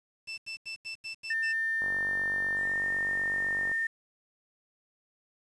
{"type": "tone bursts", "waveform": "30% pulse", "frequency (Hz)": 2658, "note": "E7", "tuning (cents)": 14, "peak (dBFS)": -33, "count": 7, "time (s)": [0.27, 1.532], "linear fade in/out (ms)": 20, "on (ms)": 110, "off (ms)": 82}
{"type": "tone with pitch glide", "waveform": "sine", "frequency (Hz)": [1800, 1814.6], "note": ["A6", "A#6"], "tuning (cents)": [39, -47], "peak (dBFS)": -27, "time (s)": [1.3, 3.87], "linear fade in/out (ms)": 5, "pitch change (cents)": 14, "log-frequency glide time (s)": [2.56, 2.79]}
{"type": "click train", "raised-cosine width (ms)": 1, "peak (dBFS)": -29, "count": 92, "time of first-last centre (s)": [1.82, 3.716], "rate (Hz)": 48}
{"effects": ["resampled to 22050 Hz", "9-bit"]}